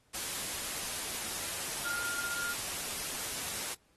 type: tone in noise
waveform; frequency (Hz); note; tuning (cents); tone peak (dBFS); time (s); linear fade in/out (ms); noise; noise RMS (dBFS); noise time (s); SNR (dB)
sine; 1407; F6; +12; -35; 1.84-2.54; 20; white; -37; 0.13-3.75; -1
effects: pink hiss -70 dBFS RMS until 3.96 s + AAC 32 kbps